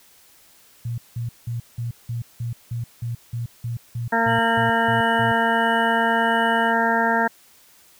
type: tone bursts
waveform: sine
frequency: 118 Hz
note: A#2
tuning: 22 cents sharp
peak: -24 dBFS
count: 15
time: 0.85-5.32 s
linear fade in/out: 5 ms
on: 130 ms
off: 180 ms
type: harmonic tone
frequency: 229.1 Hz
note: A#3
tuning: 30 cents flat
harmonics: 1 / 2 / 3 / 4 / 6 / 7 / 8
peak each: -25 / -27 / -24 / -22 / -28 / -24 / -26 dBFS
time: 4.12-7.28 s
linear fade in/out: 10 ms
type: tone with tremolo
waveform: triangle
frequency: 2946 Hz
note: F#7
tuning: 8 cents flat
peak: -30 dBFS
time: 4.26-6.74 s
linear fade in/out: 50 ms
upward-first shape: sine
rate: 1.5 Hz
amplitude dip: 40%
effects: white hiss -53 dBFS RMS until 7.99 s